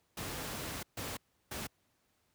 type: noise bursts at uneven times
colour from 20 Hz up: pink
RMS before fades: -40 dBFS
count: 3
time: 0.17-0.83 / 0.97-1.17 / 1.51-1.67 s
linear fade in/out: 5 ms
effects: pink hiss -75 dBFS RMS until 2.34 s + high-pass 60 Hz 12 dB/octave